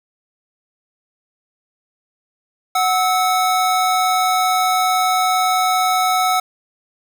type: tone pair together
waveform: square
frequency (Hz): 740 / 1302.3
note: F#5 / E6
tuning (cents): 0 / -21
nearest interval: minor seventh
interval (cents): 979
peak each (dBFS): -17 / -19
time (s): 2.75-6.4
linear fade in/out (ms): 5
effects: none